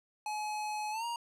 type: tone with pitch glide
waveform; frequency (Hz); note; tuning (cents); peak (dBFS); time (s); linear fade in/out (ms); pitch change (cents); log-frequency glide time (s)
square; 848 to 940.9; G#5 to A#5; +36 to +16; -35; 0.26-1.16; 2; +180; 0.91-1.05
effects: low-pass 11000 Hz 12 dB/octave